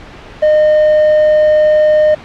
triangle tone with quantisation, 611 Hz, D#5, 32 cents flat, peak -4 dBFS, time 0.42-2.15 s, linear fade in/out 10 ms, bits 5, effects pink hiss -33 dBFS RMS until 2.24 s + low-pass 3000 Hz 12 dB/octave

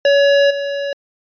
square tone with level steps, 564 Hz, C#5, 30 cents sharp, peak -10 / -20 dBFS, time 0.05-0.93 s, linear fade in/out 2 ms, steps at 0.5 s, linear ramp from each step 10 ms, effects resampled to 11025 Hz

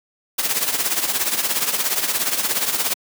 white noise with tremolo, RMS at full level -18 dBFS, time 0.38-2.94 s, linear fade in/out 10 ms, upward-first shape triangle, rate 17 Hz, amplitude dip 75%, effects high-pass 200 Hz 12 dB/octave

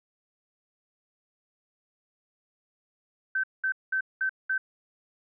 sine tone bursts, 1542 Hz, G6, 29 cents flat, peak -24 dBFS, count 5, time 3.35-4.58 s, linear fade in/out 5 ms, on 86 ms, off 200 ms, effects none

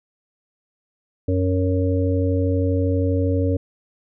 harmonic tone, 92.5 Hz, F#2, in tune, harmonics 1 / 3 / 5 / 6, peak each -19 / -23 / -25 / -28 dBFS, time 1.28-3.57 s, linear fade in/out 5 ms, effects none

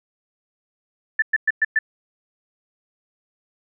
sine tone bursts, 1760 Hz, A6, in tune, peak -14 dBFS, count 5, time 1.19-1.79 s, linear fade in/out 5 ms, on 32 ms, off 110 ms, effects none

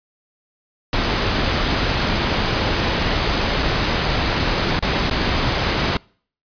pink noise with dropouts, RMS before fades -19 dBFS, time 0.93-5.97 s, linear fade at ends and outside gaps 1 ms, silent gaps 3.625-3.628 / 4.791-4.825 / 5.098-5.11 s, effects noise-tail reverb RT60 0.5 s tail -26 dB re dry + resampled to 11025 Hz

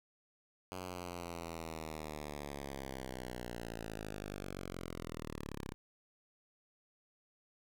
5% pulse linear sweep, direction down, 92.5 to 32.86 Hz, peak -31 dBFS, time 0.72-5.74 s, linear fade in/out 0 ms, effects none

